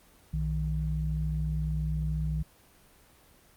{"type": "tone pair together", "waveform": "sine", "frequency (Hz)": [61.52, 155.56], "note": ["B1", "D#3"], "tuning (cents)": [-6, 0], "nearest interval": "octave + major third", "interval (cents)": 1606, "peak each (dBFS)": [-30, -30], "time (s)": [0.33, 2.43], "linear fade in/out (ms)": 10, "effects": ["pink hiss -59 dBFS RMS until 3.56 s", "Opus 24 kbps"]}